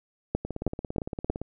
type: two click trains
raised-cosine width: 2 ms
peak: -19 / -11 dBFS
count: 18 / 4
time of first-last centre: 0.45-1.416 / 0.35-1.299 s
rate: 17.6 / 3.16 Hz
effects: none